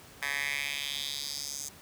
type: tone with high-pass filter sweep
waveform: 10% pulse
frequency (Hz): 141.6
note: C#3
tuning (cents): +37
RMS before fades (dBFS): -35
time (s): 0.22-1.69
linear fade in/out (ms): 5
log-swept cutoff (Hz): 1600 to 6800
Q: 3
effects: pink hiss -52 dBFS RMS until 1.81 s + high-pass 60 Hz 12 dB/octave